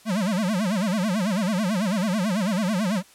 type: tone with vibrato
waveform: square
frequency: 198.8 Hz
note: G3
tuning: 25 cents sharp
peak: -22 dBFS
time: 0.05-3.03 s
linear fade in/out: 50 ms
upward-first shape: sine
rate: 9.1 Hz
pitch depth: 220 cents each way
effects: white hiss -53 dBFS RMS until 3.14 s + low-pass 11000 Hz 12 dB/octave